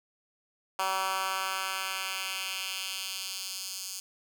10% pulse tone with high-pass filter sweep, 190.4 Hz, F#3, 50 cents sharp, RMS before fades -34 dBFS, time 0.79-4 s, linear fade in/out 2 ms, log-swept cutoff 940 to 5700 Hz, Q 1.4, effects none

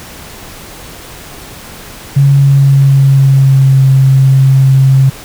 sine tone with pitch glide, 139.3 to 134.01 Hz, C#3 to C3, +9 to +42 cents, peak -3 dBFS, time 2.16-5.1 s, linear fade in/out 10 ms, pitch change -67 cents, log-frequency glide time 2.31-3.81 s, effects pink hiss -30 dBFS RMS until 5.24 s

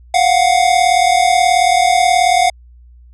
square tone pair together, 701.5 / 740 Hz, F5 / F#5, +8 / 0 cents, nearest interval minor second, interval 92 cents, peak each -13 / -13 dBFS, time 0.14-2.5 s, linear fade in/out 5 ms, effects added 60 Hz sine -39 dBFS peak until 3.13 s + resampled to 24000 Hz

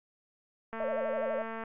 click train, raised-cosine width 0.5 ms, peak -24 dBFS, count 205, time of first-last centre 0.73-1.637 s, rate 225 Hz
sine tone with vibrato, 585 Hz, D5, 7 cents flat, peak -30 dBFS, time 0.8-1.42 s, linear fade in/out 2 ms, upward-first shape sine, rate 12 Hz, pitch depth 210 cents each way
effects low-pass 2000 Hz 12 dB/octave + AAC 64 kbps

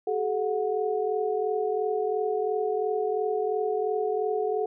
sine tone cluster, 387.1 / 430 / 730 Hz, G4 / A4 / F#5, -22 / -40 / -24 cents, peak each -31 / -26 / -31 dBFS, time 0.07-4.66 s, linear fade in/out 5 ms, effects none

